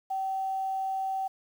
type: tone with quantisation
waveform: sine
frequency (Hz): 769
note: G5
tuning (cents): -33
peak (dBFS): -28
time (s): 0.1-1.28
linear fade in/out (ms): 10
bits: 9
effects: none